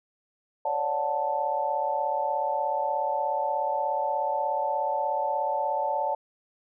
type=chord; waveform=sine; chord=D major seventh; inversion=third; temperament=just; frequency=550.6 / 587.3 / 734.2 / 881 Hz; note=C#5 / D5 / F#5 / A5; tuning=-12 / 0 / -14 / +2 cents; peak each=-33 / -31 / -32 / -27 dBFS; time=0.65-6.15 s; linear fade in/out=5 ms; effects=none